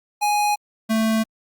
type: tone pair in turn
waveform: square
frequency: 831 / 221.5 Hz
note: G#5 / A3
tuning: +1 / +12 cents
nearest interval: octave + major seventh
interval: 2289 cents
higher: first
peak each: -18 / -18 dBFS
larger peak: neither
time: 0.21-0.56 / 0.89-1.24 s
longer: neither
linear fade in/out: 20 ms
effects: Opus 48 kbps